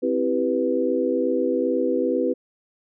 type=chord; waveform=sine; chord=C major seventh; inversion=none; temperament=equal; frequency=261.6 / 329.6 / 392 / 493.9 Hz; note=C4 / E4 / G4 / B4; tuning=0 / 0 / 0 / 0 cents; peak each=-25 / -26 / -26 / -23 dBFS; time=0.02-2.34 s; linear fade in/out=20 ms; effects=none